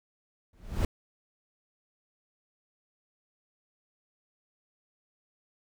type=noise with exponential growth; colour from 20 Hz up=brown; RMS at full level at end=-22 dBFS; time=0.53-0.85 s; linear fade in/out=2 ms; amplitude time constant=69 ms; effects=none